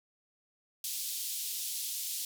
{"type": "band-pass noise", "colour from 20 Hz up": "white", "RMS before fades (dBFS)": -37, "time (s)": [0.84, 2.25], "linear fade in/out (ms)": 2, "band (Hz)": [3200, 16000], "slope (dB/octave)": 24, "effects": []}